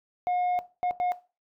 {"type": "tone bursts at uneven times", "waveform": "sine", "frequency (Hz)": 719, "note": "F#5", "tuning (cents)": -50, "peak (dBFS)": -21, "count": 3, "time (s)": [[0.27, 0.59], [0.83, 0.91], [1, 1.12]], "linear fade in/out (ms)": 0, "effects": ["noise-tail reverb RT60 0.3 s tail -18 dB re dry", "tanh soft clip ceiling -23 dBFS"]}